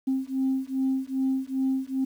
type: beating tone pair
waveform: sine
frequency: 263.6 / 266.1 Hz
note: C4 / C4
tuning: +13 / +29 cents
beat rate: 2.5 Hz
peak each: -26 dBFS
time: 0.07-2.05 s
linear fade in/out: 10 ms
effects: tanh soft clip ceiling -18 dBFS + 9-bit